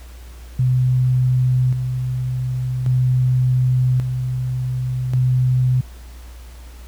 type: tone with tremolo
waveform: sine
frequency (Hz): 127.1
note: C3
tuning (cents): -50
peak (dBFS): -13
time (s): 0.59-5.81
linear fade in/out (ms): 5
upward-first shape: square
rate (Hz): 0.44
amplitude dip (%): 50
effects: added 60 Hz sine -35 dBFS peak until 6.87 s + pink hiss -47 dBFS RMS until 6.87 s